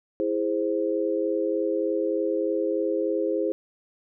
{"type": "chord", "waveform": "sine", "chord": "E augmented", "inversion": "none", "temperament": "equal with one note detuned", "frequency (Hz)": [329.6, 412.9, 523.3], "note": ["E4", "G#4", "B#4"], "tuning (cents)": [0, -10, 0], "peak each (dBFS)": -27, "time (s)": [0.2, 3.52], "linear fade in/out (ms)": 0, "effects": []}